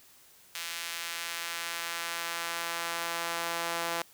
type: tone with high-pass filter sweep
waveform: sawtooth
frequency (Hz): 168.9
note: E3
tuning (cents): +42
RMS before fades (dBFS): -35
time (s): 0.55-4.02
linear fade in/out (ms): 0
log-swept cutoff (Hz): 2400 to 710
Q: 0.83
effects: white hiss -58 dBFS RMS until 4.13 s